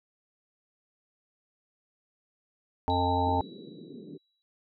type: harmonic tone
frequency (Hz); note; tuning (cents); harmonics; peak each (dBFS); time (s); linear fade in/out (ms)
89.4; F2; +41; 1 / 3 / 5 / 7 / 9 / 10; -30 / -32 / -34 / -35 / -29 / -29; 2.88-3.41; 0
type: tone with exponential decay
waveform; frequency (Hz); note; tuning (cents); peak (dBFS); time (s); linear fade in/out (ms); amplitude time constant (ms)
sine; 3909; B7; -19; -37; 2.9-4.42; 0; 330
type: band-pass noise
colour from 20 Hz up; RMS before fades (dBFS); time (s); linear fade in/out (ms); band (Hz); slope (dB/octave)
white; -45; 3.25-4.18; 20; 150 to 420; 48
effects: none